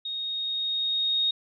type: tone with level ramp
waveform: sine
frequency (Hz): 3729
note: A#7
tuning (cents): 0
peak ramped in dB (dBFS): -30 to -21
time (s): 0.05-1.31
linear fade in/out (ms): 5
effects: none